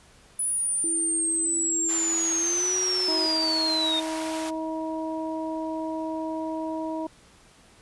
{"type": "linear sweep", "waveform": "sine", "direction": "down", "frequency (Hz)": [9956, 3640], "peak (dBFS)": -23, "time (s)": [0.39, 4], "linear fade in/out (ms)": 5}
{"type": "tone with pitch glide", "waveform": "sine", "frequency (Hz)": [329.6, 367.8], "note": ["E4", "F#4"], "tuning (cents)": [0, -10], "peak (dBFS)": -31, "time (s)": [0.84, 3.26], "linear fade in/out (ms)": 0, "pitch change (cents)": 190, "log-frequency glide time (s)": [2.37, 2.72]}
{"type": "high-pass noise", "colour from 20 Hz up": "pink", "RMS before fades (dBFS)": -37, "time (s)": [1.88, 4.51], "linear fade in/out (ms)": 20, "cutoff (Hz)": 660, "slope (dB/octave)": 24}
{"type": "harmonic tone", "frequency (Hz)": 318.8, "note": "D#4", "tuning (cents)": 42, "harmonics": [1, 2, 3], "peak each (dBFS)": [-30, -33, -35], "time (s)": [3.08, 7.07], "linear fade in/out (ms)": 5}
{"effects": ["pink hiss -55 dBFS RMS until 7.81 s", "resampled to 24000 Hz"]}